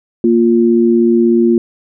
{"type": "tone pair together", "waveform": "sine", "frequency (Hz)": [233.1, 349.7], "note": ["A#3", "F4"], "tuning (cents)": [0, 2], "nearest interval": "perfect fifth", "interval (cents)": 702, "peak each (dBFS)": -10, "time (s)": [0.24, 1.58], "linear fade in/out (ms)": 2, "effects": []}